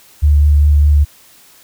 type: tone with vibrato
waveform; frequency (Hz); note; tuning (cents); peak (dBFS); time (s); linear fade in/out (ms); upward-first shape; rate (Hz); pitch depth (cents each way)
sine; 73.42; D2; 0; -6; 0.22-1.05; 20; sine; 4.9; 15
effects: white hiss -45 dBFS RMS until 1.63 s